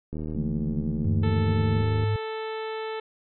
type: click train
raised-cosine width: 3 ms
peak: -21 dBFS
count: 149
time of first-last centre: 0.13-2.037 s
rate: 77.6 Hz
type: chord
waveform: sine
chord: D suspended second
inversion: none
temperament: just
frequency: 146.83 / 165.19 / 220.2 Hz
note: D3 / E3 / A3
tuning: 0 / +4 / +2 cents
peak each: -33 / -32 / -29 dBFS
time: 0.35-1.82 s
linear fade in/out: 5 ms
type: tone with pitch glide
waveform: sine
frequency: 98 to 103.71 Hz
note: G2 to G#2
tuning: 0 to -2 cents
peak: -22 dBFS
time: 1.05-2.16 s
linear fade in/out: 0 ms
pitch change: +98 cents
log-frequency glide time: 1.39-1.8 s
type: harmonic tone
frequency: 440 Hz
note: A4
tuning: in tune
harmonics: 1 / 2 / 3 / 4 / 5 / 6 / 7 / 8 / 9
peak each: -31 / -37 / -41 / -43 / -45 / -47 / -48 / -49 / -50 dBFS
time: 1.23-3 s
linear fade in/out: 5 ms
effects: none